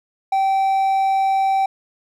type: tone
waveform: triangle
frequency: 775 Hz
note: G5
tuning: 20 cents flat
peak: -13 dBFS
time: 0.32-1.66 s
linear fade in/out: 5 ms
effects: none

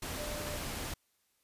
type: tone in noise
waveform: sine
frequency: 595 Hz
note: D5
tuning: 22 cents sharp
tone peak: -42 dBFS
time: 0.17-0.57 s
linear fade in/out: 5 ms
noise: pink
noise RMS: -39 dBFS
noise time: 0.02-0.94 s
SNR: -6 dB
effects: white hiss -75 dBFS RMS until 1.43 s + resampled to 32000 Hz

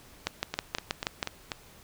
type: two click trains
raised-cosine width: 0.2 ms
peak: -10 / -14 dBFS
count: 7 / 5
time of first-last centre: 0.27-1.228 / 0.54-1.518 s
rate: 6.26 / 4.09 Hz
effects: pink hiss -54 dBFS RMS until 1.83 s

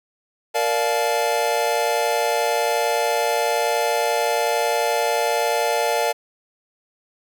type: chord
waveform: square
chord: Bb major seventh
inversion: none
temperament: equal with one note detuned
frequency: 466.2 / 587.3 / 698.5 / 861.4 Hz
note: Bb4 / D5 / F5 / A5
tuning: 0 / 0 / 0 / -37 cents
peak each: -25 dBFS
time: 0.54-6.13 s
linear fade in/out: 20 ms
effects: none

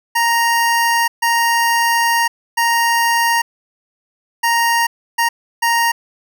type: tone bursts at uneven times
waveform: 25% pulse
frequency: 932.3 Hz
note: A#5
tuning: in tune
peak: -9 dBFS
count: 6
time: 0.15-1.08 / 1.22-2.28 / 2.57-3.42 / 4.43-4.87 / 5.18-5.29 / 5.62-5.92 s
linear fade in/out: 10 ms
effects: none

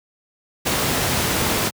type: noise with ADSR envelope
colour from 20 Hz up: pink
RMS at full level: -17 dBFS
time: 0.65-1.71 s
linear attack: 25 ms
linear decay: 6 ms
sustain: -3 dB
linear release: 37 ms
effects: high-pass 80 Hz 12 dB/octave

